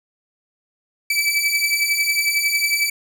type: beating tone pair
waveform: sawtooth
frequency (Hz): 2300 / 2311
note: D7 / D7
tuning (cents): -37 / -28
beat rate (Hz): 11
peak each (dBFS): -18 / -16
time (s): 1.1-2.9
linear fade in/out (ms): 5
effects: none